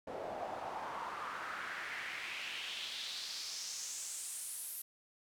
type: noise with band-pass filter sweep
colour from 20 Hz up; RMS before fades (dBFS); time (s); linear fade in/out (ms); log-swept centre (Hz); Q
pink; -43; 0.07-4.82; 5; 560 to 12000; 2.9
effects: none